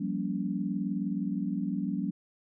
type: chord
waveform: sine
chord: G half-diminished seventh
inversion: third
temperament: just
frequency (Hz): 176.4 / 196 / 235.2 / 282.2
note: F3 / G3 / Bb3 / Db4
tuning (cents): +18 / 0 / +16 / +31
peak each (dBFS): -35 / -32 / -36 / -35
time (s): 0-2.11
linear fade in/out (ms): 10
effects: none